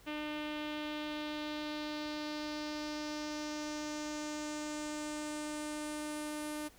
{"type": "tone with low-pass filter sweep", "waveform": "sawtooth", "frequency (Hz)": 301.2, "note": "D4", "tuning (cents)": 44, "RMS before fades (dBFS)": -40, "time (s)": [0.06, 6.69], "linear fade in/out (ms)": 20, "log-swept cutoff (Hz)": [2900, 11000], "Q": 2.6, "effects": ["added 50 Hz sine -65 dBFS peak until 6.78 s", "pink hiss -61 dBFS RMS until 6.78 s"]}